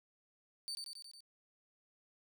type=tone with echo; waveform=35% pulse; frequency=4569 Hz; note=D8; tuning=48 cents flat; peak=-38 dBFS; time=0.68-0.75 s; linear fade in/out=0 ms; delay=91 ms; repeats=5; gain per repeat=-3 dB; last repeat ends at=1.205 s; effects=none